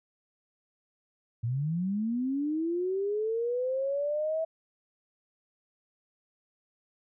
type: linear sweep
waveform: sine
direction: up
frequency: 110.8 to 652 Hz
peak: -27 dBFS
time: 1.43-4.45 s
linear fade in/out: 10 ms
effects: none